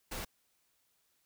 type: noise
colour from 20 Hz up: pink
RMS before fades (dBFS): -40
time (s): 0.11-0.25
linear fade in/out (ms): 10
effects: white hiss -75 dBFS RMS until 1.25 s